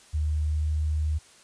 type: tone with pitch glide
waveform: sine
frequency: 76.2 to 76.73 Hz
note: D#2 to D#2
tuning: -36 to -24 cents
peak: -23 dBFS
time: 0.13-1.19 s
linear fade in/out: 20 ms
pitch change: +12 cents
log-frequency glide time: 0.48-0.67 s
effects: white hiss -54 dBFS RMS until 1.43 s + resampled to 22050 Hz